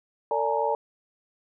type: tone cluster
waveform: sine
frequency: 452.5 / 582 / 845 / 929 Hz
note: A4 / D5 / G#5 / A#5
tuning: +48 / -16 / +30 / -6 cents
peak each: -28 dBFS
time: 0.31-0.75 s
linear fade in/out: 2 ms
effects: none